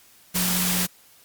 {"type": "tone in noise", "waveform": "sine", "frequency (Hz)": 180, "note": "F#3", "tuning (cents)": -47, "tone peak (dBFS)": -26, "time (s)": [0.34, 0.87], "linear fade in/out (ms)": 20, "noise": "white", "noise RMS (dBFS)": -24, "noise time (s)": [0.34, 0.87], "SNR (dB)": -5, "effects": ["white hiss -54 dBFS RMS until 1.24 s", "Opus 48 kbps"]}